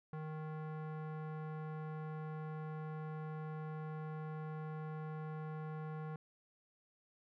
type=tone with low-pass filter; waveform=square; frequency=155.56 Hz; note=D#3; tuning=in tune; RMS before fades=-44 dBFS; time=0.13-6.16 s; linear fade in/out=2 ms; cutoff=1300 Hz; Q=1.4; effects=none